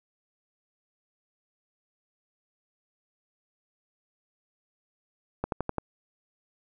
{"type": "slowing click train", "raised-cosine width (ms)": 1, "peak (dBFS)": -14, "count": 5, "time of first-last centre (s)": [5.44, 5.783], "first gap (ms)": 82, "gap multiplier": 1.03, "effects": []}